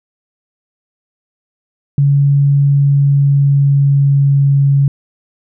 sine tone with pitch glide, 141.1 to 139.48 Hz, C#3 to C#3, +31 to +11 cents, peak -7 dBFS, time 1.98-4.88 s, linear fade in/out 2 ms, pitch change -20 cents, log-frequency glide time 2.6-4.58 s, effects none

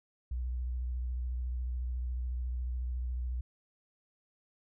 sine tone with vibrato, 61.74 Hz, B1, in tune, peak -32 dBFS, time 0.31-3.41 s, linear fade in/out 5 ms, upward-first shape sine, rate 14 Hz, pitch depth 44 cents each way, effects none

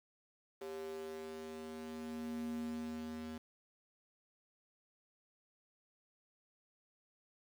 square tone with high-pass filter sweep, 79 Hz, D#2, 27 cents sharp, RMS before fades -44 dBFS, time 0.61-3.38 s, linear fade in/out 5 ms, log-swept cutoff 420 to 180 Hz, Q 4.5, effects low-pass 6000 Hz 12 dB/octave + 10-bit

